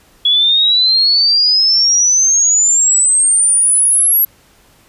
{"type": "exponential sweep", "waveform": "sine", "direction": "up", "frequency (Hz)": [3361, 11690], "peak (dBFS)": -8, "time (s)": [0.25, 4.25], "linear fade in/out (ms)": 5, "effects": ["pink hiss -49 dBFS RMS until 4.88 s", "resampled to 32000 Hz"]}